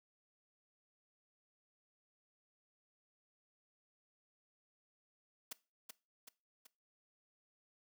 white noise with echo, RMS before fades -44 dBFS, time 5.51-5.53 s, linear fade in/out 5 ms, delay 380 ms, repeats 3, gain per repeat -5 dB, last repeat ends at 6.67 s, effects noise-tail reverb RT60 0.3 s tail -20 dB re dry + high-pass 200 Hz 12 dB/octave

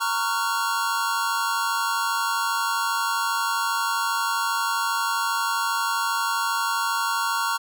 square chord, Gb major seventh, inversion first, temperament just, 925 / 1110 / 1387.5 / 1480 Hz, Bb5 / Db6 / F6 / Gb6, -14 / +2 / -12 / 0 cents, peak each -28 / -28 / -28 / -33 dBFS, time 0-7.58 s, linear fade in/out 20 ms, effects none

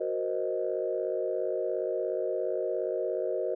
sine chord, C half-diminished seventh, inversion second, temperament equal, 370 / 466.2 / 523.3 / 622.3 Hz, Gb4 / Bb4 / C5 / Eb5, 0 / 0 / 0 / 0 cents, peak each -33 dBFS, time 0-3.55 s, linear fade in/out 10 ms, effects tanh soft clip ceiling -17 dBFS

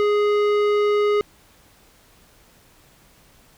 sine tone with tanh clipping, 415.3 Hz, G#4, in tune, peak -18 dBFS, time 0-1.21 s, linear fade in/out 0 ms, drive 15 dB, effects pink hiss -54 dBFS RMS until 3.57 s

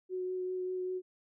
sine tone with vibrato, 368.1 Hz, F#4, 9 cents flat, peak -33 dBFS, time 0.09-1.02 s, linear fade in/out 50 ms, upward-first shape triangle, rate 5.1 Hz, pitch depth 13 cents each way, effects none

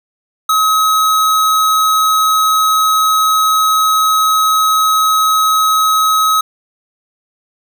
square tone, 1276 Hz, D#6, 43 cents sharp, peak -10 dBFS, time 0.49-6.41 s, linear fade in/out 5 ms, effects none

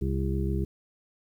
harmonic tone, 67.1 Hz, C2, 44 cents sharp, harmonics 1 / 2 / 3 / 5 / 6, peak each -28 / -31 / -33 / -35 / -36 dBFS, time 0.01-0.65 s, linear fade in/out 10 ms, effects 10-bit

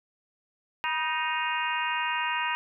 harmonic tone with a mistuned harmonic, 311.1 Hz, D#4, in tune, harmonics 3 / 4 / 5 / 6 / 7 / 8 / 9, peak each -30 / -36 / -35 / -34 / -40 / -34 / -35 dBFS, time 0.84-2.55 s, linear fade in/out 0 ms, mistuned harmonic 3, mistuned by +53 cents, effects none

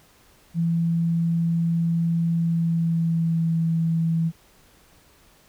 sine tone with pitch glide, 167.3 to 164.33 Hz, E3 to E3, +26 to -5 cents, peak -19 dBFS, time 0.54-4.32 s, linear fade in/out 50 ms, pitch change -31 cents, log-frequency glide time 2.35-3.56 s, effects pink hiss -56 dBFS RMS until 5.48 s

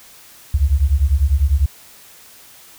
sine beating tone pair, 65.41 / 75.41 Hz, C2 / D2, 0 / +46 cents, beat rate 10 Hz, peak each -15 dBFS, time 0.54-1.66 s, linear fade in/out 5 ms, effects white hiss -44 dBFS RMS until 2.78 s

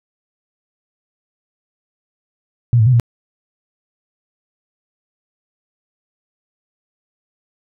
sine tone with pitch steps, 119.6 / 109.1 / 128.2 / 117.8 Hz, A#2 / A2 / C3 / A#2, +45 / -14 / -35 / +19 cents, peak -8 dBFS, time 2.73-2.998 s, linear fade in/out 0 ms, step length 67 ms, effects none

